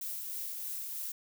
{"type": "noise with tremolo", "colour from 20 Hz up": "violet", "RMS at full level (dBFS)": -38, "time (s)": [0.01, 1.12], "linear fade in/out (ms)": 5, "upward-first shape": "sine", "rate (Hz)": 3.2, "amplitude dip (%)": 25, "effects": []}